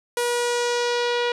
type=tone with low-pass filter sweep; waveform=sawtooth; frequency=481.8 Hz; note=B4; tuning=43 cents flat; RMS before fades=-23 dBFS; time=0.17-1.32 s; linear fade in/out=2 ms; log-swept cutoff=11000 to 3400 Hz; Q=1.6; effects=none